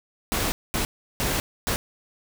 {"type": "noise bursts at uneven times", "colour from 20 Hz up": "pink", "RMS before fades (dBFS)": -25, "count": 4, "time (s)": [[0.32, 0.52], [0.74, 0.85], [1.2, 1.4], [1.67, 1.76]], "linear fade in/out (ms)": 0, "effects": []}